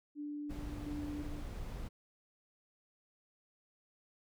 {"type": "tone with tremolo", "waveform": "sine", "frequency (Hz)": 294, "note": "D4", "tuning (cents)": 2, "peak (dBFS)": -39, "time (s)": [0.15, 1.44], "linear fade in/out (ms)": 50, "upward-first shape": "square", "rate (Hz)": 1.4, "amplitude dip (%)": 55}
{"type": "noise", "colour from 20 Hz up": "brown", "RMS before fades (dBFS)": -43, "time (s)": [0.49, 1.89], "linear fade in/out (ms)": 20}
{"effects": []}